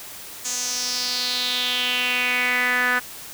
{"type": "tone with band-pass filter sweep", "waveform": "sawtooth", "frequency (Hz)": 248.5, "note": "B3", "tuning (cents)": 11, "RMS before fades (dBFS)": -23, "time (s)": [0.44, 3], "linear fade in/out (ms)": 20, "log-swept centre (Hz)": [6900, 1600], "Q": 4.5, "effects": ["white hiss -38 dBFS RMS until 3.33 s"]}